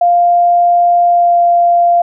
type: tone with pitch glide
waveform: sine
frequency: 698.5 to 693.7 Hz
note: F5 to F5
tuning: 0 to -12 cents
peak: -6 dBFS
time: 0.01-2.02 s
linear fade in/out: 5 ms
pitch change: -12 cents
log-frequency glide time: 1.07-1.4 s
effects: none